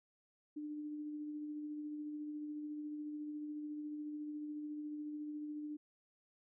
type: tone with tremolo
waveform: sine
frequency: 299.2 Hz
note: D4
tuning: 32 cents sharp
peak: -40 dBFS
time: 0.56-5.77 s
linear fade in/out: 10 ms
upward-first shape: sine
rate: 14 Hz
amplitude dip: 25%
effects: none